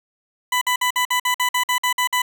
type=tone bursts; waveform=20% pulse; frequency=996 Hz; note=B5; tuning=14 cents sharp; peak=-12 dBFS; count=12; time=0.52-2.22 s; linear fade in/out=5 ms; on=94 ms; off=52 ms; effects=none